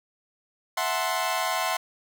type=chord; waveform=sawtooth; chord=F# half-diminished seventh; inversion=third; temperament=equal; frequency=659.3 / 740 / 880 / 1046.5 Hz; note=E5 / F#5 / A5 / C6; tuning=0 / 0 / 0 / 0 cents; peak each=-27 / -26 / -30 / -25 dBFS; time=0.77-1.77 s; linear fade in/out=5 ms; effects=none